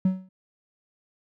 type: tone with exponential decay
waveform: triangle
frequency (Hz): 187.2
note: F#3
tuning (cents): +20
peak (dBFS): -13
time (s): 0.05-0.29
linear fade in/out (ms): 5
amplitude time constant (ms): 52
effects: tanh soft clip ceiling -11 dBFS